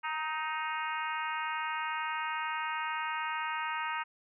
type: harmonic tone with a mistuned harmonic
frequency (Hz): 311.1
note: D#4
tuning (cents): 0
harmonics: 3 / 4 / 5 / 6 / 7 / 8 / 9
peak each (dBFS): -36 / -38 / -40 / -42 / -43 / -44 / -45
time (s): 0.03-4.04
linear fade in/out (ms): 20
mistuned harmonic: 4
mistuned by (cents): +25
effects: none